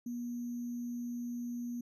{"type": "tone with sample-and-hold", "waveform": "sine", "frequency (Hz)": 240.5, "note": "B3", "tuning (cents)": -46, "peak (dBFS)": -36, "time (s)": [0.06, 1.81], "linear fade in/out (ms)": 5, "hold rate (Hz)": 6300, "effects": ["resampled to 32000 Hz"]}